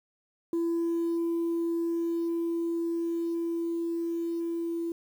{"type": "tone with level ramp", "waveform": "sine", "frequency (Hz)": 336.2, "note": "E4", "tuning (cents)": 34, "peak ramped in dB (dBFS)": [-23, -28], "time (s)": [0.53, 4.92], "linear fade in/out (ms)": 2, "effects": ["tanh soft clip ceiling -24 dBFS", "9-bit"]}